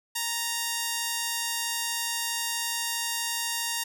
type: tone pair together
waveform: 5% pulse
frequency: 932.3 / 1760 Hz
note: A#5 / A6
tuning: 0 / 0 cents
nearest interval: major seventh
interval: 1100 cents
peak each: -16 / -27 dBFS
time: 0.15-3.84 s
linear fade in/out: 10 ms
effects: none